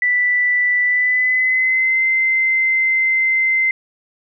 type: tone with pitch glide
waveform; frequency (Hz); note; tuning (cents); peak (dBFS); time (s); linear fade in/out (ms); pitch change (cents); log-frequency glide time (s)
sine; 1975.5 to 2073; B6 to C7; 0 to -17; -13; 0.02-3.71; 2; +83; 0.83-2.03
effects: none